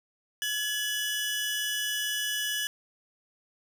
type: tone pair together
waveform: sawtooth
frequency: 1697.8 / 2960 Hz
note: G#6 / F#7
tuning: +38 / 0 cents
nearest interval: minor seventh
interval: 962 cents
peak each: -28 dBFS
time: 0.42-2.67 s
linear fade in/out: 0 ms
effects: none